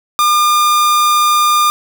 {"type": "tone", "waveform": "45% pulse", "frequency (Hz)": 1206, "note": "D6", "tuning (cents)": 46, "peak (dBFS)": -9, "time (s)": [0.19, 1.7], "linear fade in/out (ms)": 0, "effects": []}